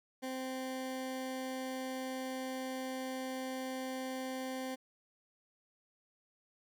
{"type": "tone", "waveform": "20% pulse", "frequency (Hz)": 260.3, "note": "C4", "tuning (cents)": -9, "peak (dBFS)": -33, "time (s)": [0.22, 4.76], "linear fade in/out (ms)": 20, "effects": []}